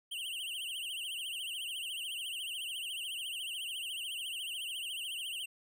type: tone with vibrato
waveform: square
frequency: 2960 Hz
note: F#7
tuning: in tune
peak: -38 dBFS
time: 0.11-5.46 s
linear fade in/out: 10 ms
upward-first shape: triangle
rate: 14 Hz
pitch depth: 170 cents each way
effects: none